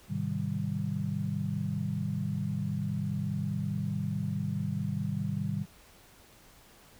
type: chord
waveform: sine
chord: Ab major seventh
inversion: none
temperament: equal with one note detuned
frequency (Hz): 105.89 / 130.81 / 155.56 / 196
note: Ab2 / C3 / Eb3 / G3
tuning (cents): +34 / 0 / 0 / 0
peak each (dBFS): -36 / -37 / -34 / -34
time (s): 0.08-5.66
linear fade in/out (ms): 50
effects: pink hiss -57 dBFS RMS until 6.99 s